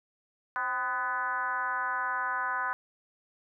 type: tone with frequency modulation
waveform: sine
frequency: 1251 Hz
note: D#6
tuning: 9 cents sharp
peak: -28 dBFS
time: 0.56-2.73 s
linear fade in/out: 0 ms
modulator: 240 Hz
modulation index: 1.7
effects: none